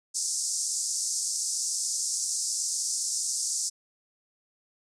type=band-pass noise; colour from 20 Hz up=white; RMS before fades=-30 dBFS; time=0.14-3.7 s; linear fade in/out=20 ms; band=5100 to 8900 Hz; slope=48 dB/octave; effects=none